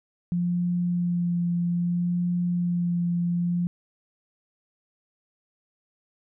sine tone with vibrato, 174.61 Hz, F3, in tune, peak -22 dBFS, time 0.32-3.67 s, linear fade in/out 0 ms, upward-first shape sine, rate 0.62 Hz, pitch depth 14 cents each way, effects none

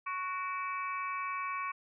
harmonic tone with a mistuned harmonic, 370 Hz, F#4, in tune, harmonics 3 / 4 / 5 / 6 / 7, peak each -35 / -46 / -48 / -41 / -46 dBFS, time 0.06-1.72 s, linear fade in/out 10 ms, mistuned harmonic 6, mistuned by +60 cents, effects none

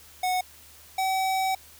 square tone pair in turn, 736 / 761.5 Hz, F#5 / F#5, -9 / +50 cents, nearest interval minor second, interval 59 cents, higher second, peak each -24 / -24 dBFS, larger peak neither, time 0.23-0.41 / 0.98-1.55 s, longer second, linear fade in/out 5 ms, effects added 76 Hz sine -58 dBFS peak until 1.79 s + white hiss -51 dBFS RMS until 1.79 s

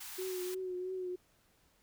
white high-pass noise, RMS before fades -46 dBFS, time 0-0.55 s, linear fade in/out 10 ms, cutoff 750 Hz, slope 96 dB/octave
sine tone with vibrato, 368.1 Hz, F#4, 9 cents flat, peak -36 dBFS, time 0.18-1.16 s, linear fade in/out 10 ms, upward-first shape triangle, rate 3 Hz, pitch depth 43 cents each way
effects pink hiss -70 dBFS RMS until 1.82 s

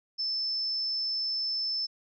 sine tone, 5274 Hz, E8, in tune, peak -28 dBFS, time 0.18-1.87 s, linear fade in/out 20 ms, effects none

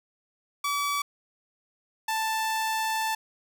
sawtooth tone pair in turn, 1146 / 882.4 Hz, D6 / A5, -43 / +5 cents, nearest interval perfect fourth, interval 452 cents, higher first, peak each -22 dBFS, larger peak neither, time 0.64-1.02 / 2.08-3.15 s, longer second, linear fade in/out 5 ms, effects none

